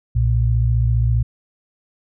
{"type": "tone pair together", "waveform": "sine", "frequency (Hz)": [61.74, 116.75], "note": ["B1", "A#2"], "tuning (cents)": [0, 3], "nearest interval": "major seventh", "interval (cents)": 1103, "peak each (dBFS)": [-17, -16], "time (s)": [0.15, 1.23], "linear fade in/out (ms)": 10, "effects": []}